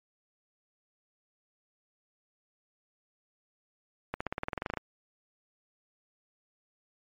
accelerating click train, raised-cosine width 0.5 ms, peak -17 dBFS, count 14, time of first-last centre 4.14-4.773 s, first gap 65 ms, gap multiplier 0.95, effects MP3 48 kbps

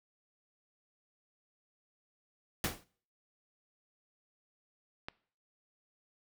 pink noise with exponential decay, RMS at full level -29 dBFS, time 2.64-2.84 s, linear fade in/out 2 ms, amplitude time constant 43 ms
click, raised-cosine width 0.3 ms, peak -23 dBFS, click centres 5.085 s
effects noise-tail reverb RT60 0.5 s tail -22 dB re dry

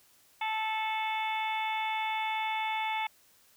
harmonic tone with a mistuned harmonic, 437.9 Hz, A4, 8 cents flat, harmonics 2 / 3 / 4 / 5 / 6 / 7 / 8, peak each -31 / -45 / -46 / -36 / -41 / -48 / -42 dBFS, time 0.41-3.07 s, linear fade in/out 5 ms, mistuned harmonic 7, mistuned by -43 cents, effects white hiss -63 dBFS RMS until 3.56 s

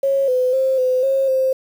sine tone with pitch steps, 547 / 506 / 528 / 510 / 539 / 525 Hz, C#5 / B4 / C5 / C5 / C#5 / C5, -23 / +42 / +16 / -44 / -49 / +6 cents, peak -14 dBFS, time 0.03-1.53 s, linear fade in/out 5 ms, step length 250 ms, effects 7-bit

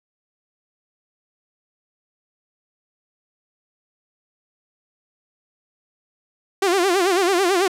sawtooth tone with vibrato, 370 Hz, F#4, in tune, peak -12 dBFS, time 6.62-7.68 s, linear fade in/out 5 ms, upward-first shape sine, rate 9.1 Hz, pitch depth 140 cents each way, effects low-pass 11000 Hz 12 dB/octave

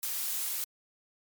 blue noise, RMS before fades -33 dBFS, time 0.03-0.64 s, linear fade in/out 0 ms, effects MP3 96 kbps

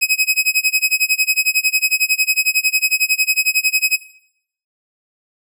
sawtooth tone with tremolo, 2537 Hz, D#7, 33 cents sharp, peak -7 dBFS, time 0.01-3.97 s, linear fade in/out 20 ms, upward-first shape sine, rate 11 Hz, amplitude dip 100%, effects noise-tail reverb RT60 0.7 s tail -18 dB re dry

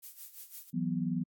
violet noise with tremolo, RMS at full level -44 dBFS, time 0.02-0.71 s, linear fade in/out 20 ms, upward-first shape sine, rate 5.9 Hz, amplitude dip 75%
sine chord, E suspended second, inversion none, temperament equal, 164.81 / 185 / 246.9 Hz, E3 / F#3 / B3, 0 / 0 / 0 cents, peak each -34 dBFS, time 0.73-1.24 s, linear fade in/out 20 ms
effects AAC 64 kbps

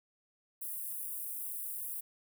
white high-pass noise, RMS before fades -40 dBFS, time 0.61-2.01 s, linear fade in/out 10 ms, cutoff 9200 Hz, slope 48 dB/octave, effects none

